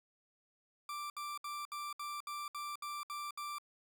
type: tone bursts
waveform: 40% pulse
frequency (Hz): 1176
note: D6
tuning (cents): +2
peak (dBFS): -39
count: 10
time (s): 0.89-3.584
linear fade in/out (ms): 2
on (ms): 210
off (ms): 66
effects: none